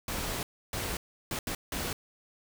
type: noise bursts at uneven times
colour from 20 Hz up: pink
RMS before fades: -34 dBFS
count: 5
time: 0.08-0.43 / 0.73-0.97 / 1.31-1.39 / 1.47-1.55 / 1.72-1.93 s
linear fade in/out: 2 ms
effects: none